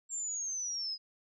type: linear sweep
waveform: sine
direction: down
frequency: 7459 to 4978 Hz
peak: -34 dBFS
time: 0.09-0.98 s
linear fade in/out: 50 ms
effects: none